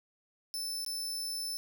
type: tone with dropouts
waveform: sawtooth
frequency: 5280 Hz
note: E8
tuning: 2 cents sharp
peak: -32 dBFS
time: 0.54-1.57 s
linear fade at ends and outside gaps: 0 ms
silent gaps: 0.848-0.863 s
effects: none